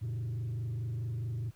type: tone with frequency modulation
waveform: sine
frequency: 115.5 Hz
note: A#2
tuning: 16 cents flat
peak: -30 dBFS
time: 0.01-1.51 s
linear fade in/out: 20 ms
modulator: 24.7 Hz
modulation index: 0.66
effects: tanh soft clip ceiling -32 dBFS + pink hiss -66 dBFS RMS until 1.55 s